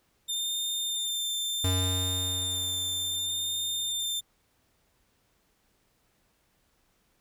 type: tone with vibrato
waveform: sawtooth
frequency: 3600 Hz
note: A7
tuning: 39 cents sharp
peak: -26 dBFS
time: 0.28-4.21 s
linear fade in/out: 20 ms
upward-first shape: sine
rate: 0.68 Hz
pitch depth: 13 cents each way
type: tone with exponential decay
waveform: square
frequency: 92.5 Hz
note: F#2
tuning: in tune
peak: -25 dBFS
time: 1.64-4.22 s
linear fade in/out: 5 ms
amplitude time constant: 560 ms
effects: pink hiss -70 dBFS RMS until 7.2 s